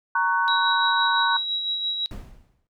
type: chord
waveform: sine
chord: F# major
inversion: first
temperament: equal with one note detuned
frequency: 932.3 / 1108.7 / 1496.3 Hz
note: A#5 / C#6 / F#6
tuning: 0 / 0 / +19 cents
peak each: -23 / -25 / -22 dBFS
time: 0.15-1.37 s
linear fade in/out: 5 ms
type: tone with tremolo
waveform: sine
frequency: 3869 Hz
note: B7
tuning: 36 cents flat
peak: -22 dBFS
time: 0.48-2.06 s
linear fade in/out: 0 ms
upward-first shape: sine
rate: 5.9 Hz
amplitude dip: 40%
type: noise with exponential decay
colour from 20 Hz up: brown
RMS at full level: -32 dBFS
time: 2.11-2.67 s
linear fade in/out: 1 ms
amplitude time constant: 120 ms
effects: noise-tail reverb RT60 0.2 s tail -19 dB re dry